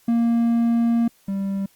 triangle tone pair in turn, 233.1 / 196.01 Hz, A#3 / G3, 0 / 0 cents, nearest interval minor third, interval 300 cents, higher first, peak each -14 / -20 dBFS, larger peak first, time 0.08-1.08 / 1.28-1.66 s, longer first, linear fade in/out 5 ms, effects white hiss -58 dBFS RMS until 1.75 s + Opus 48 kbps

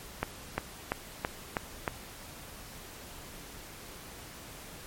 accelerating click train, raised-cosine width 0.5 ms, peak -13 dBFS, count 6, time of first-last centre 0.23-1.878 s, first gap 350 ms, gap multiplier 0.97, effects pink hiss -47 dBFS RMS until 4.86 s + MP3 64 kbps

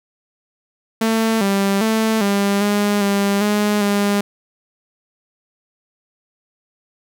sawtooth tone with pitch steps, 223.8 / 197.3 / 221.3 / 200.1 / 205.3 / 200 / 208.2 / 202.8 Hz, A3 / G3 / A3 / G3 / G#3 / G3 / G#3 / G#3, +30 / +11 / +10 / +36 / -20 / +35 / +5 / -41 cents, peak -11 dBFS, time 1.01-4.21 s, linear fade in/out 5 ms, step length 400 ms, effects none

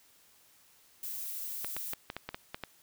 violet noise, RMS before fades -39 dBFS, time 1.03-1.94 s, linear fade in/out 2 ms
clicks, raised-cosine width 0.3 ms, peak -21 dBFS, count 9, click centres 1.646 / 1.766 / 1.934 / 2.101 / 2.166 / 2.29 / 2.345 / 2.545 / 2.637 s
effects white hiss -63 dBFS RMS until 2.82 s

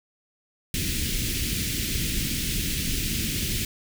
pink band-stop noise, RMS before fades -27 dBFS, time 0.74-3.65 s, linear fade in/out 2 ms, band 320 to 2200 Hz, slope 24 dB/octave, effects none

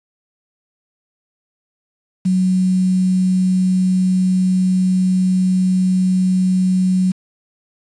sine tone with quantisation, 185 Hz, F#3, in tune, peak -12 dBFS, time 2.25-7.12 s, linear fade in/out 10 ms, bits 6, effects resampled to 22050 Hz

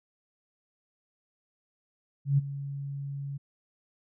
sine tone with ADSR envelope, 140 Hz, C#3, 18 cents sharp, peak -18 dBFS, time 2.25-3.38 s, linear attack 130 ms, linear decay 22 ms, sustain -15 dB, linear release 15 ms, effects none

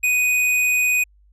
sine tone with hard clipping, 2489 Hz, D#7, in tune, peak -17 dBFS, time 0.03-1.04 s, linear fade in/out 10 ms, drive 14 dB, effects added 50 Hz sine -51 dBFS peak until 1.32 s + resampled to 32000 Hz

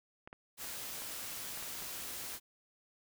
clicks, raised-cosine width 0.5 ms, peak -33 dBFS, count 7, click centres 0.275 / 0.329 / 0.645 / 1.02 / 1.575 / 1.626 / 1.823 s
white noise, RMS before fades -43 dBFS, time 0.57-2.4 s, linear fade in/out 50 ms
effects none

